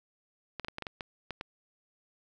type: clicks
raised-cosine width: 0.3 ms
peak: -21 dBFS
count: 9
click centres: 0.597 / 0.647 / 0.684 / 0.784 / 0.823 / 0.868 / 1.008 / 1.307 / 1.411 s
effects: none